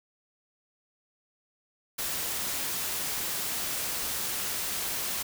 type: noise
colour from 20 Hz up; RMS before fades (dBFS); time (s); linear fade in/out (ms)
white; -32; 1.98-5.23; 10
effects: none